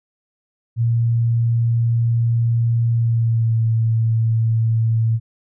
sine tone with pitch glide, 116.54 to 113.09 Hz, A#2 to A2, 0 to +48 cents, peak -14 dBFS, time 0.76-5.2 s, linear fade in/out 50 ms, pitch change -52 cents, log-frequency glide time 2.91-3.62 s, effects none

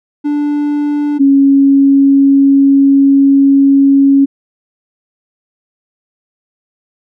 triangle / sine tone pair in turn, 292.9 / 276 Hz, D4 / C#4, -5 / -7 cents, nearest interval minor second, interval 102 cents, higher first, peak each -9 / -4 dBFS, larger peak second, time 0.24-1.19 / 1.19-4.26 s, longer second, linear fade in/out 20 ms, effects none

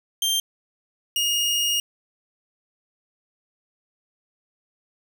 sawtooth tone pair in turn, 3165 / 2857 Hz, G7 / F7, +16 / +39 cents, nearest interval major second, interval 177 cents, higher first, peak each -17 dBFS, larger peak neither, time 0.22-0.4 / 1.16-1.8 s, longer second, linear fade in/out 2 ms, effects none

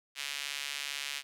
sawtooth tone with high-pass filter, 142.3 Hz, C#3, 46 cents sharp, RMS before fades -38 dBFS, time 0.15-1.23 s, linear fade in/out 50 ms, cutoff 2600 Hz, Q 1.5, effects low-pass 12000 Hz 12 dB/octave + 10-bit

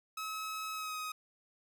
sawtooth tone with pitch glide, 1285 to 1258.6 Hz, E6 to D#6, -45 to +19 cents, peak -34 dBFS, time 0.17-1.12 s, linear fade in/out 5 ms, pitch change -36 cents, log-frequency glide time 0.73-0.96 s, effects none

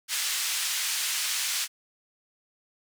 white band-pass noise, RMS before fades -29 dBFS, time 0.08-1.68 s, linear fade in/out 50 ms, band 1700 to 8400 Hz, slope 12 dB/octave, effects none

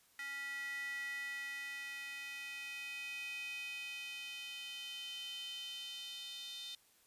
square tone with high-pass filter sweep, 278.6 Hz, C#4, 9 cents sharp, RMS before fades -45 dBFS, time 0.19-6.75 s, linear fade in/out 2 ms, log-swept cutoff 1800 to 3500 Hz, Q 7.2, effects white hiss -69 dBFS RMS until 7.06 s + resampled to 32000 Hz

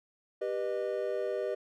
triangle chord, G augmented, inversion none, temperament just, 392 / 490 / 612.5 Hz, G4 / B4 / D#5, 0 / -14 / -27 cents, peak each -33 dBFS, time 0.41-1.55 s, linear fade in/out 10 ms, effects none

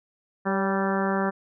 harmonic tone with a mistuned harmonic, 194.7 Hz, G3, 12 cents flat, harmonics 1 / 2 / 3 / 4 / 5 / 6 / 7 / 8 / 9, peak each -26 / -29 / -31 / -32 / -33 / -34 / -34 / -35 / -36 dBFS, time 0.45-1.31 s, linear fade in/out 20 ms, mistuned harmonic 3, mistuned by -28 cents, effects none

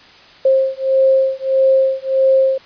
sine beating tone pair, 531 / 532.6 Hz, C5 / C5, +25 / +31 cents, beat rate 1.6 Hz, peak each -14 dBFS, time 0.45-2.58 s, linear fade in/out 5 ms, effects white hiss -43 dBFS RMS until 2.65 s + resampled to 11025 Hz

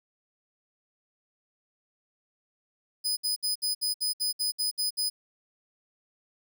sawtooth tone bursts, 5000 Hz, D#8, 8 cents sharp, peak -23 dBFS, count 11, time 3.04-5.1 s, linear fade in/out 20 ms, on 130 ms, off 63 ms, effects none

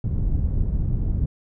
pink low-pass noise, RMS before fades -22 dBFS, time 0.04-1.26 s, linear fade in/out 5 ms, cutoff 130 Hz, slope 12 dB/octave, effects none

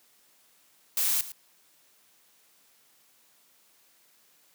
blue noise with echo, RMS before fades -26 dBFS, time 0.97-1.21 s, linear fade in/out 2 ms, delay 110 ms, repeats 1, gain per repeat -15 dB, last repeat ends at 1.32 s, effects white hiss -63 dBFS RMS until 4.54 s + high-pass 150 Hz 12 dB/octave

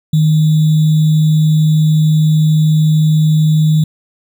sine tone with sample-and-hold, 155.56 Hz, D#3, in tune, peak -7 dBFS, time 0.13-3.84 s, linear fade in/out 5 ms, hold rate 3675 Hz, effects none

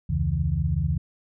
sine tone cluster, 71.5 / 87.3 / 136.3 / 161.1 Hz, D2 / F2 / C#3 / E3, -46 / 0 / -29 / -39 cents, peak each -27 dBFS, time 0.09-0.98 s, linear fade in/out 10 ms, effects none

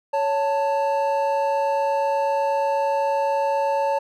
triangle tone pair together, 557.5 / 886 Hz, C#5 / A5, +10 / +12 cents, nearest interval minor sixth, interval 802 cents, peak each -20 dBFS, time 0.13-3.99 s, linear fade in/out 10 ms, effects none

